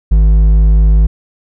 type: tone with hard clipping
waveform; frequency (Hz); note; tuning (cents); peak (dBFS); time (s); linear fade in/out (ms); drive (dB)
triangle; 52.4; G#1; +16; -6; 0.11-1.07; 10; 9
effects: none